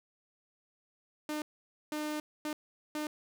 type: tone bursts at uneven times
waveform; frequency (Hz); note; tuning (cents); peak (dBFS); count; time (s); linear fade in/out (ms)
sawtooth; 302.6; D#4; -48; -30; 4; 1.29-1.42 / 1.92-2.2 / 2.45-2.53 / 2.95-3.07; 2
effects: none